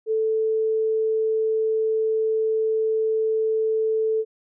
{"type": "tone", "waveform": "sine", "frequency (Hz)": 440, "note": "A4", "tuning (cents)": 0, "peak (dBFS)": -19, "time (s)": [0.06, 4.25], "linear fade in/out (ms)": 50, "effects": []}